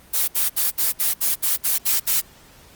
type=noise bursts; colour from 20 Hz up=blue; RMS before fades=-19 dBFS; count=10; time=0.13-2.215 s; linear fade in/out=20 ms; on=150 ms; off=65 ms; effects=pink hiss -49 dBFS RMS until 2.75 s + Opus 24 kbps